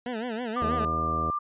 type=tone with vibrato; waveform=20% pulse; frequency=233.1 Hz; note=A#3; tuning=in tune; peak=-25 dBFS; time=0.06-0.85 s; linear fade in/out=2 ms; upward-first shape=sine; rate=6.2 Hz; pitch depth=140 cents each way
type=tone with pitch glide; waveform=sine; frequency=1197 to 1187.4 Hz; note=D6 to D6; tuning=+33 to +19 cents; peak=-26 dBFS; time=0.56-1.39 s; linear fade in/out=10 ms; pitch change=-14 cents; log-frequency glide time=0.99-1.1 s
type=harmonic tone; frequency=79.8 Hz; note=D#2; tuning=44 cents sharp; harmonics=1 / 2 / 3 / 4 / 5 / 6 / 7 / 8 / 9; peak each=-33 / -36 / -38 / -39 / -40 / -41 / -41 / -42 / -43 dBFS; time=0.61-1.31 s; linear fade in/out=10 ms
effects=resampled to 8000 Hz